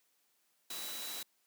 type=tone in noise; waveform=sine; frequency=3929 Hz; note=B7; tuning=10 cents flat; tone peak=-45 dBFS; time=0.7-1.23 s; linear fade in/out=5 ms; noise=white; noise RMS=-43 dBFS; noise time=0.7-1.23 s; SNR=-5 dB; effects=white hiss -75 dBFS RMS until 1.46 s + high-pass 200 Hz 12 dB/octave